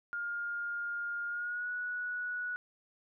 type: tone with pitch glide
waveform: sine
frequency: 1413 to 1467.9 Hz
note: F6 to F#6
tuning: +20 to -14 cents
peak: -34 dBFS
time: 0.13-2.56 s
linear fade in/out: 0 ms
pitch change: +66 cents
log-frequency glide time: 1.27-1.7 s
effects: none